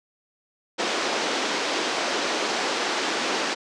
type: band-pass noise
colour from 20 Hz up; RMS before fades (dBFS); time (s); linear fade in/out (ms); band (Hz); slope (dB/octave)
pink; -26; 0.78-3.55; 20; 290 to 6100; 24
effects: resampled to 22050 Hz